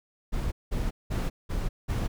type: noise bursts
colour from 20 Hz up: brown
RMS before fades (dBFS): -28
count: 5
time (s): 0.32-2.08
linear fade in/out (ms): 20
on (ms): 200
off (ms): 190
effects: none